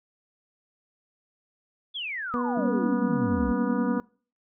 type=exponential sweep; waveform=sine; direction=down; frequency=3520 to 55 Hz; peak=-30 dBFS; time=1.94-3.53 s; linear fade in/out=20 ms
type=harmonic tone; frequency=243.6 Hz; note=B3; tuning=24 cents flat; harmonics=1 / 2 / 3 / 4 / 5 / 6 / 7; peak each=-27 / -32 / -44 / -37 / -39 / -41 / -53 dBFS; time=2.34-4 s; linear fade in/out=0 ms
type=chord; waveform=sine; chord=G diminished; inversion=none; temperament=equal; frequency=196 / 233.1 / 277.2 Hz; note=G3 / Bb3 / Db4; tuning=0 / 0 / 0 cents; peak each=-30 dBFS; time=2.57-3.99 s; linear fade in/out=5 ms
effects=noise-tail reverb RT60 0.4 s tail -23 dB re dry